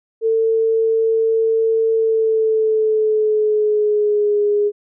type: tone with pitch glide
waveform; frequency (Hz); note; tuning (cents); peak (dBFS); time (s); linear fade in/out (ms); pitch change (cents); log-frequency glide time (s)
sine; 448.3 to 413.5; A4 to G#4; +32 to -8; -13; 0.21-4.72; 50; -140; 1.92-4.42
effects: none